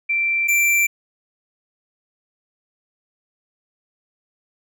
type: tone pair in turn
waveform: sine / square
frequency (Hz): 2349 / 2349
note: D7 / D7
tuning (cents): 0 / 0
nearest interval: unison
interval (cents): 0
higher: neither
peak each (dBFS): -17 / -15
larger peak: second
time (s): 0.09-0.48 / 0.48-0.87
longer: neither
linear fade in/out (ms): 10
effects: none